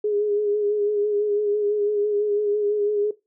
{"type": "tone with vibrato", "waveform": "sine", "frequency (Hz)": 415.3, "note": "G#4", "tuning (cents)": 0, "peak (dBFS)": -19, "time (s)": [0.04, 3.11], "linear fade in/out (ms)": 5, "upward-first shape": "sine", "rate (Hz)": 6, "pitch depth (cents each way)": 32, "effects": ["noise-tail reverb RT60 0.2 s tail -17 dB re dry"]}